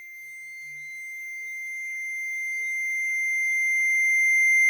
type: tone with level ramp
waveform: triangle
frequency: 2093 Hz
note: C7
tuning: in tune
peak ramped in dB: -38 to -14 dBFS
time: 0-4.69 s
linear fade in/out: 0 ms
effects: 9-bit